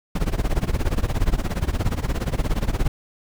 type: noise with tremolo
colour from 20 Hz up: brown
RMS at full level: -18 dBFS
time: 0.15-2.88 s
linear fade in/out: 5 ms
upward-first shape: sine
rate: 17 Hz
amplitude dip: 90%
effects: none